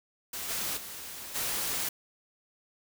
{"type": "noise with level steps", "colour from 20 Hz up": "white", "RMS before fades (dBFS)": [-37, -33, -42, -32], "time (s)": [0.33, 1.89], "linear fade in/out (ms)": 5, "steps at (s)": [0.48, 0.76, 1.34], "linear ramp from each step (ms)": 20, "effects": []}